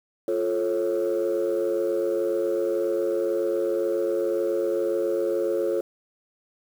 sine chord, F augmented, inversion none, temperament just, 349.2 / 436.5 / 545.7 Hz, F4 / A4 / C#5, 0 / -14 / -27 cents, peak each -25 dBFS, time 0.28-5.81 s, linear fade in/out 2 ms, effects tanh soft clip ceiling -17 dBFS + 8-bit

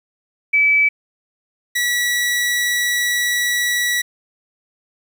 sine / sawtooth tone pair in turn, 2300 / 1940.9 Hz, D7 / B6, -37 / -31 cents, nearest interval minor third, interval 294 cents, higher first, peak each -11 / -13 dBFS, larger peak first, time 0.53-0.89 / 1.75-4.02 s, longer second, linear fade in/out 10 ms, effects 8-bit

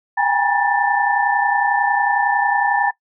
sine tone cluster, 796 / 827 / 955 / 1770 Hz, G5 / G#5 / A#5 / A6, +26 / -8 / +42 / +10 cents, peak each -20 dBFS, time 0.17-2.91 s, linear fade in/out 10 ms, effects noise-tail reverb RT60 0.1 s tail -20 dB re dry

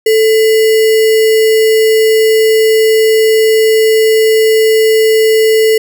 sine tone with sample-and-hold, 439.8 Hz, A4, 1 cent flat, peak -5 dBFS, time 0.06-5.78 s, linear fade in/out 5 ms, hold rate 2450 Hz, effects none

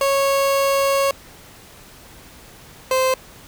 30% pulse tone pair in turn, 551 / 520.1 Hz, C#5 / C5, -11 / -10 cents, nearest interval minor second, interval 99 cents, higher first, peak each -13 dBFS, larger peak neither, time 0.01-1.11 / 2.91-3.14 s, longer first, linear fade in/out 2 ms, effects pink hiss -44 dBFS RMS until 3.47 s

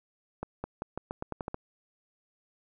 accelerating click train, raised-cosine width 1 ms, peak -20 dBFS, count 10, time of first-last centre 0.43-1.544 s, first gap 210 ms, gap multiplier 0.86, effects none

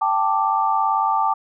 sine chord, G suspended second, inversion none, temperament just, 784 / 882 / 1176 Hz, G5 / A5 / D6, 0 / +4 / +2 cents, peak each -22 / -20 / -21 dBFS, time 0.01-1.34 s, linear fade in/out 10 ms, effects none

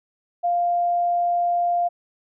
sine tone, 698.5 Hz, F5, in tune, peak -18 dBFS, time 0.43-1.89 s, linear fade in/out 20 ms, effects none

